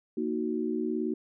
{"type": "chord", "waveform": "sine", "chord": "D# minor", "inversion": "second", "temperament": "equal", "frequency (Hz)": [233.1, 311.1, 370], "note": ["A#3", "D#4", "F#4"], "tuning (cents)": [0, 0, 0], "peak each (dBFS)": -32, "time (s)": [0.17, 1.14], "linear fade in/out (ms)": 5, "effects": []}